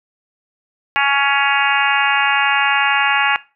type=harmonic tone; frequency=279.3 Hz; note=C#4; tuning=13 cents sharp; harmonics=3 / 4 / 5 / 6 / 7 / 8 / 9 / 10; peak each=-19 / -21 / -22 / -19 / -23 / -23 / -23 / -22 dBFS; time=0.96-3.36 s; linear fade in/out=0 ms; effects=noise-tail reverb RT60 0.3 s tail -19 dB re dry